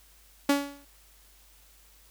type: tone with exponential decay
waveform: sawtooth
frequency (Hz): 282.9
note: C#4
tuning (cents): +35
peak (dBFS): -14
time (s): 0.49-0.85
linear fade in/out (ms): 5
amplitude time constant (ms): 77
effects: added 50 Hz sine -59 dBFS peak until 2.1 s + white hiss -59 dBFS RMS until 2.1 s